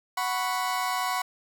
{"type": "chord", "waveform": "35% pulse", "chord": "F# suspended fourth", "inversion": "none", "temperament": "equal", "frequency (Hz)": [740, 987.8, 1108.7], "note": ["F#5", "B5", "C#6"], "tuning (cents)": [0, 0, 0], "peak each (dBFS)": -29, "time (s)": [0.17, 1.22], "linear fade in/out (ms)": 5, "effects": []}